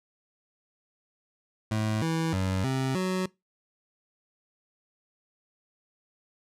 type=tone with pitch steps; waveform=25% pulse; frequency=108.5 / 163 / 94.3 / 132.3 / 185.7 Hz; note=A2 / E3 / F#2 / C3 / F#3; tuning=-24 / -19 / +33 / +20 / +7 cents; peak=-22 dBFS; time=1.71-3.26 s; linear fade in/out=5 ms; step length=310 ms; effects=noise-tail reverb RT60 0.2 s tail -22 dB re dry + low-pass 10000 Hz 12 dB/octave